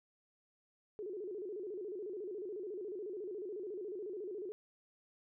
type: tone with vibrato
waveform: sine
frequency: 392 Hz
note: G4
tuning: in tune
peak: -40 dBFS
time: 0.99-4.52 s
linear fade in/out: 0 ms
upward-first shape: square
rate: 14 Hz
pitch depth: 140 cents each way
effects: none